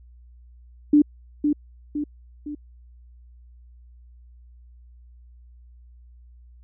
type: tone with echo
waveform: sine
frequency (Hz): 295.3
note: D4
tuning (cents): +10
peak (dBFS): -11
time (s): 0.93-1.02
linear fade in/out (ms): 5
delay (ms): 510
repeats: 3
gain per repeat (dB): -6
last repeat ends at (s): 2.55
effects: added 60 Hz sine -46 dBFS peak until 6.63 s